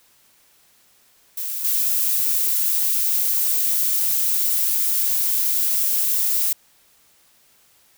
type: noise with level steps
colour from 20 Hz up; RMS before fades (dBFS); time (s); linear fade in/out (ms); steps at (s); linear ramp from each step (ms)
violet; -27 / -20; 1.37-6.53; 5; 1.64; 10
effects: white hiss -57 dBFS RMS until 7.97 s